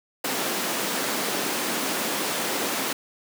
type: high-pass noise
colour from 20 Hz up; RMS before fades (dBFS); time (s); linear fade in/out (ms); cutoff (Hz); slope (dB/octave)
pink; -27; 0.24-2.93; 5; 210; 24
effects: none